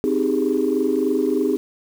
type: chord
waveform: sine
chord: Ab major seventh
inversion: first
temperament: equal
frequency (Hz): 261.6 / 311.1 / 392 / 415.3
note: C4 / Eb4 / G4 / Ab4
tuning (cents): 0 / 0 / 0 / 0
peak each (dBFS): -22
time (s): 0.04-1.57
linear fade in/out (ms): 0
effects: tanh soft clip ceiling -9 dBFS + 7-bit